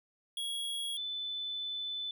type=tone pair in turn; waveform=square / sine; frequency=3322 / 3508 Hz; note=G#7 / A7; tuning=0 / -6 cents; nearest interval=minor second; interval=94 cents; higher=second; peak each=-35 / -35 dBFS; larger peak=neither; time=0.37-0.97 / 0.97-2.11 s; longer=second; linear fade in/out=2 ms; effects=none